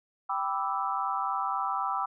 sine chord, E minor seventh, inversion first, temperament equal, 784 / 987.8 / 1174.7 / 1318.5 Hz, G5 / B5 / D6 / E6, 0 / 0 / 0 / 0 cents, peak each -33 dBFS, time 0.29-2.06 s, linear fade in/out 10 ms, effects none

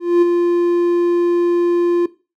triangle tone with ADSR envelope, 347.6 Hz, F4, 8 cents flat, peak -5 dBFS, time 0-2.06 s, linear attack 220 ms, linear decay 17 ms, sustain -5 dB, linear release 5 ms, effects noise-tail reverb RT60 0.3 s tail -17 dB re dry

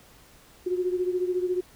sine beating tone pair, 360 / 374 Hz, F#4 / F#4, -47 / +19 cents, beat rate 14 Hz, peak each -25 / -30 dBFS, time 0.66-1.61 s, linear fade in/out 10 ms, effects pink hiss -54 dBFS RMS until 1.75 s

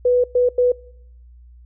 sine tone bursts at uneven times, 493.9 Hz, B4, in tune, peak -12 dBFS, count 3, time 0.05-0.24 / 0.35-0.49 / 0.58-0.72 s, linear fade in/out 5 ms, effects noise-tail reverb RT60 0.8 s tail -25 dB re dry + added 60 Hz sine -42 dBFS peak until 1.65 s

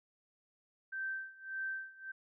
sine tone with tremolo, 1557 Hz, G6, 12 cents flat, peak -35 dBFS, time 0.92-2.12 s, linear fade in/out 10 ms, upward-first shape sine, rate 1.7 Hz, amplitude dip 90%, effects none

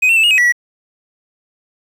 triangle tone with pitch steps, 2510 / 2706 / 2634 / 2864 / 2539 / 1946 / 1934 Hz, D#7 / E7 / E7 / F7 / D#7 / B6 / B6, +15 / +45 / -2 / +43 / +34 / -26 / -37 cents, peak -7 dBFS, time 0.02-0.524 s, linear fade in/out 10 ms, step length 72 ms, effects 7-bit

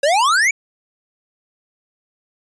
square exponential sweep, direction up, 538 to 2349 Hz, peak -13 dBFS, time 0.03-0.51 s, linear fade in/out 5 ms, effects resampled to 22050 Hz

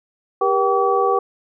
sine tone cluster, 397 / 478.3 / 771 / 1144 Hz, G4 / A#4 / G5 / D6, +22 / +44 / -29 / -46 cents, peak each -20 dBFS, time 0.41-1.19 s, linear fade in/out 5 ms, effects none

